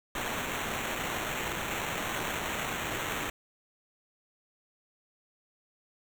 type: noise with sample-and-hold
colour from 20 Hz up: blue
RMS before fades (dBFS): -34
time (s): 0.15-3.3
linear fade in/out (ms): 2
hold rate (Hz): 4900
effects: none